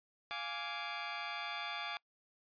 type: chord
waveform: 15% pulse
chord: D diminished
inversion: first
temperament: equal with one note detuned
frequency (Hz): 698.5 / 830.6 / 1163.9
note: F5 / Ab5 / D6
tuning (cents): 0 / 0 / -16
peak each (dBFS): -39 / -37 / -36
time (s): 0.31-1.97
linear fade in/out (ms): 0
effects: noise-tail reverb RT60 0.1 s tail -25 dB re dry + resampled to 11025 Hz